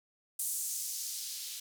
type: noise with band-pass filter sweep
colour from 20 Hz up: violet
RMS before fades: -38 dBFS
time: 0.39-1.6 s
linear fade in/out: 5 ms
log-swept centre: 9000 to 3500 Hz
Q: 1.4
effects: none